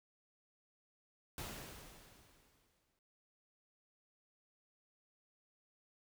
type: noise with exponential decay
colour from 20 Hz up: pink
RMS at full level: -44 dBFS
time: 1.38-2.99 s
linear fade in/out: 1 ms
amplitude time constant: 350 ms
effects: none